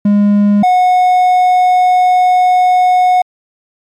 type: tone pair in turn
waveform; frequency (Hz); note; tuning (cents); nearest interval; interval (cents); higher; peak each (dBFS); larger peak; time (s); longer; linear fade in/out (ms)
triangle; 204.9 / 730.2; G#3 / F#5; -23 / -23; octave + minor seventh; 2200; second; -4; neither; 0.05-0.63 / 0.63-3.22; second; 5
effects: MP3 96 kbps